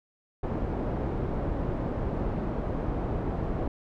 pink low-pass noise, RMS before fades -30 dBFS, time 0.43-3.68 s, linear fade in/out 5 ms, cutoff 670 Hz, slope 12 dB/octave, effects none

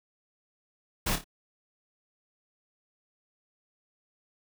pink noise with echo, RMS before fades -28 dBFS, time 1.06-1.16 s, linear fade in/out 10 ms, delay 28 ms, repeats 3, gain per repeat -8 dB, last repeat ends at 1.244 s, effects none

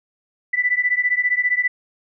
sine beating tone pair, 1975.5 / 1990.5 Hz, B6 / B6, 0 / +13 cents, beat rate 15 Hz, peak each -19 / -20 dBFS, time 0.53-1.68 s, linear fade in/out 10 ms, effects none

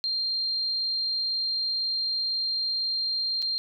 sine tone with dropouts, 4186 Hz, C8, in tune, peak -25 dBFS, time 0.04-3.58 s, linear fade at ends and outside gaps 0 ms, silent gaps 3.42-3.425 s, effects none

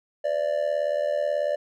triangle tone with amplitude modulation, 587.3 Hz, D5, in tune, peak -17 dBFS, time 0.24-1.56 s, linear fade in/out 10 ms, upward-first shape sine, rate 78.3 Hz, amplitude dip 80%, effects none

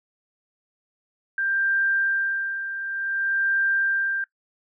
sine tone with tremolo, 1584 Hz, G6, 18 cents sharp, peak -19 dBFS, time 1.38-4.24 s, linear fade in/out 2 ms, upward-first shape sine, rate 0.55 Hz, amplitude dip 65%, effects noise-tail reverb RT60 0.1 s tail -20 dB re dry

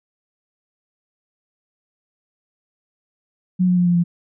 sine tone with pitch steps, 182.6 / 179.98 / 177.4 / 174.86 / 172.35 Hz, F#3 / F#3 / F3 / F3 / F3, -23 / -48 / +27 / +2 / -23 cents, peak -13 dBFS, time 3.59-4.04 s, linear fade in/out 20 ms, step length 90 ms, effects none

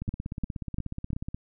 two click trains, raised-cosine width 5 ms, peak -17 / -21 dBFS, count 4 / 23, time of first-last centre 0.09-1.132 / 0.02-1.345 s, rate 2.88 / 16.6 Hz, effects none

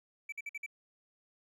triangle tone bursts, 2313 Hz, D7, 27 cents flat, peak -36 dBFS, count 5, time 0.29-0.663 s, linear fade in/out 5 ms, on 33 ms, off 52 ms, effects none

